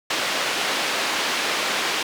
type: band-pass noise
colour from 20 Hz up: white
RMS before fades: -24 dBFS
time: 0.1-2.03 s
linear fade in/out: 5 ms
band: 280 to 3600 Hz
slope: 12 dB/octave
effects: none